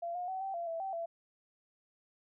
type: tone with pitch steps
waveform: sine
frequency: 684 / 716 / 757 / 775 / 684 / 661 / 772 / 672 Hz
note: F5 / F5 / F#5 / G5 / F5 / E5 / G5 / E5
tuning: -36 / +43 / +39 / -20 / -36 / +5 / -27 / +33 cents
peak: -35 dBFS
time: 0.02-1.06 s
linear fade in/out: 10 ms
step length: 130 ms
effects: none